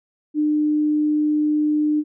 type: tone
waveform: sine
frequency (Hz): 301.3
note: D4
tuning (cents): +44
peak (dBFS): -16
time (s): 0.34-2.04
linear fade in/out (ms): 50
effects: none